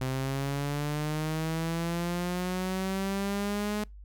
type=linear sweep; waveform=sawtooth; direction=up; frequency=129.1 to 211.1 Hz; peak=-25 dBFS; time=0.01-3.84 s; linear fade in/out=5 ms; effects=noise-tail reverb RT60 0.2 s tail -26 dB re dry + added 50 Hz sine -44 dBFS peak until 4.04 s